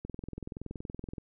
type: click train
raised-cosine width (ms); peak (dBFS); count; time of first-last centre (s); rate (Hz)
3; -26; 25; 0.05-1.182; 21.2
effects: none